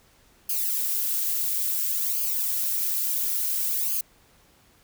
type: noise with flanger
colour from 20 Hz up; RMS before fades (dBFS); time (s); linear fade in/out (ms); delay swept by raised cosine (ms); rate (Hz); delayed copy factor
violet; -26; 0.49-4.01; 5; 0.53 to 4.13; 0.58; -0.75
effects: pink hiss -59 dBFS RMS until 4.83 s